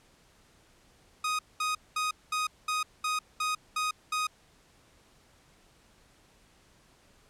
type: tone bursts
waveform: sawtooth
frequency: 1248 Hz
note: D#6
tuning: 5 cents sharp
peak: -24 dBFS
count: 9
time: 1.24-4.27 s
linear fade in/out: 5 ms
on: 150 ms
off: 210 ms
effects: pink hiss -62 dBFS RMS until 7.29 s + low-pass 10000 Hz 12 dB/octave